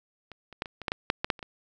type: clicks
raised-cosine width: 0.3 ms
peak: -27 / -29 / -13 / -23 / -23 / -12 / -11 / -6 / -11 / -7 / -29 / -22 dBFS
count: 12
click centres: 0.317 / 0.527 / 0.621 / 0.658 / 0.817 / 0.882 / 0.919 / 1.101 / 1.245 / 1.302 / 1.392 / 1.428 s
effects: none